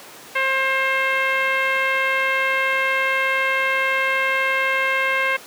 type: tone with low-pass filter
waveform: 10% pulse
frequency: 532 Hz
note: C5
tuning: 29 cents sharp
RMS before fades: -20 dBFS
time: 0.35-5.37 s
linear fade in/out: 10 ms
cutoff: 2200 Hz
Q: 2.1
effects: pink hiss -40 dBFS RMS until 5.46 s + high-pass 300 Hz 12 dB/octave